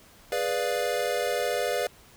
square chord, G# diminished seventh, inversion none, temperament equal, 415.3 / 493.9 / 587.3 / 698.5 Hz, G#4 / B4 / D5 / F5, 0 / 0 / 0 / 0 cents, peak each -34 / -30 / -31 / -33 dBFS, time 0.32-1.87 s, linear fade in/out 2 ms, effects pink hiss -54 dBFS RMS until 2.16 s

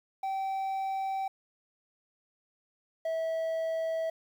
triangle tone pair in turn, 773 / 650 Hz, G5 / E5, -24 / -24 cents, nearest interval minor third, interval 300 cents, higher first, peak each -28 / -27 dBFS, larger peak second, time 0.23-1.28 / 3.05-4.1 s, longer neither, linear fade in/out 5 ms, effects 10-bit

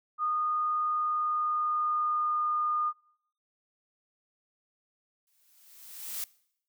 sine tone with pitch glide, 1229 to 1219.1 Hz, D#6 to D#6, -22 to -36 cents, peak -26 dBFS, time 0.18-2.93 s, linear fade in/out 50 ms, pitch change -14 cents, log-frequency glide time 0.82-2.46 s
blue noise with exponential growth, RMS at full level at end -33 dBFS, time 5.27-6.24 s, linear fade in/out 2 ms, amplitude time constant 210 ms
effects noise-tail reverb RT60 0.7 s tail -22 dB re dry

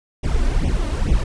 brown noise with flanger, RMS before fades -18 dBFS, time 0.23-1.24 s, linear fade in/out 10 ms, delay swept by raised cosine 0.33 to 3.33 ms, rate 2.3 Hz, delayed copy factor +1, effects resampled to 22050 Hz

